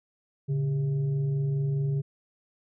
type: tone with frequency modulation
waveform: sine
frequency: 141.9 Hz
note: C#3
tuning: 41 cents sharp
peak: -24 dBFS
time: 0.48-2.02 s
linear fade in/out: 20 ms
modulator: 259 Hz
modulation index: 0.38
effects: none